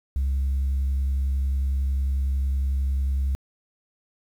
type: tone with vibrato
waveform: sine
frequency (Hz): 67.6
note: C#2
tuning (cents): -43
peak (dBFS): -19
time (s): 0.16-3.35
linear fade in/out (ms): 0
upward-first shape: triangle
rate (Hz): 11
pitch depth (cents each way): 16
effects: tanh soft clip ceiling -19 dBFS + 9-bit